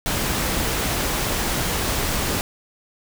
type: noise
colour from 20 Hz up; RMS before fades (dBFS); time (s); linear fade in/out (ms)
pink; -23; 0.06-2.41; 0
effects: none